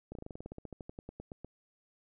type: slowing click train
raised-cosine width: 2 ms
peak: -30 dBFS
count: 20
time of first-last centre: 0.12-1.446 s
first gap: 32 ms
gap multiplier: 1.08
effects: none